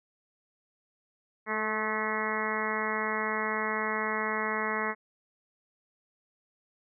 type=harmonic tone with a mistuned harmonic; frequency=216 Hz; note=A3; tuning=32 cents flat; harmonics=1 / 2 / 3 / 4 / 5 / 6 / 7 / 8 / 9 / 10; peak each=-38 / -36 / -40 / -38 / -35 / -38 / -40 / -38 / -35 / -38 dBFS; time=1.46-4.95 s; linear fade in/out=50 ms; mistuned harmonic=2; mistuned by=+19 cents; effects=none